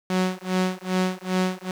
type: tone with tremolo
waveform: sawtooth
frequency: 185 Hz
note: F#3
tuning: in tune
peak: -15 dBFS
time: 0.1-1.71 s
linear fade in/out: 2 ms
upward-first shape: sine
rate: 2.5 Hz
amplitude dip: 95%
effects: low-pass 7000 Hz 12 dB/octave + 7-bit